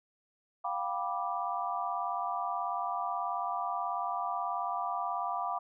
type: chord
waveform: sine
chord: G dominant seventh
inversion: third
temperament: just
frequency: 705.6 / 784 / 980 / 1176 Hz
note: F5 / G5 / B5 / D6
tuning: +18 / 0 / -14 / +2 cents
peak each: -36 / -38 / -37 / -36 dBFS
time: 0.64-5.59 s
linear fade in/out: 10 ms
effects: none